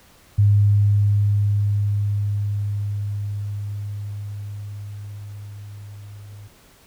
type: tone with level ramp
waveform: sine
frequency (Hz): 102.4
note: G#2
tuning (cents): -24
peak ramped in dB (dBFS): -11 to -37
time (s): 0.38-6.48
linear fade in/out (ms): 10
effects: pink hiss -52 dBFS RMS until 6.86 s